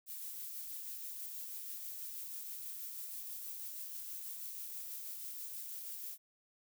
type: noise with tremolo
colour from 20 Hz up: violet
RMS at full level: -44 dBFS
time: 0.06-6.18 s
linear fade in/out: 50 ms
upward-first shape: sine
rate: 6.2 Hz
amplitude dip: 25%
effects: none